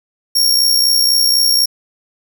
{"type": "tone with amplitude modulation", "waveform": "sawtooth", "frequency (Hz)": 5540, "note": "F8", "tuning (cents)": -15, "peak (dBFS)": -5, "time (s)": [0.35, 1.66], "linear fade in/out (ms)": 10, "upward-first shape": "sine", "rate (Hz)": 64, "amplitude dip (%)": 55, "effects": []}